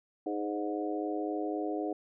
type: harmonic tone with a mistuned harmonic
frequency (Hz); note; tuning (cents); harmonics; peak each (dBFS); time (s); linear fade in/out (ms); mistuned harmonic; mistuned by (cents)
103.83; G#2; 0; 3 / 4 / 5 / 6 / 7; -34 / -37 / -40 / -42 / -39; 0.26-1.93; 5; 6; -22
effects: none